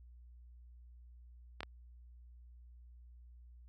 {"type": "clicks", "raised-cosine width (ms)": 0.3, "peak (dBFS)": -24, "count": 2, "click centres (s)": [1.606, 1.632], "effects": ["added 60 Hz sine -54 dBFS peak until 3.68 s"]}